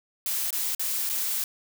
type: noise with dropouts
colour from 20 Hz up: blue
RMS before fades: -28 dBFS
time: 0.26-1.44 s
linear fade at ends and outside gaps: 1 ms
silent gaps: 0.506-0.528 / 0.749-0.795 / 1.092-1.097 s
effects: none